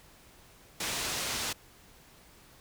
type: low-pass noise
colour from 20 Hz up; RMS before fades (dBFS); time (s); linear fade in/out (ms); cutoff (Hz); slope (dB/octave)
white; -34; 0.8-1.53; 5; 7100; 12
effects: pink hiss -57 dBFS RMS until 2.6 s